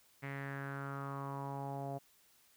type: tone with low-pass filter sweep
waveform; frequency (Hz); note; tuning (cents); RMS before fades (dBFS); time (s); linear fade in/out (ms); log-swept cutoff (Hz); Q
sawtooth; 138.59; C#3; 0; -42; 0.22-1.99; 20; 2100 to 680; 5
effects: white hiss -68 dBFS RMS until 2.56 s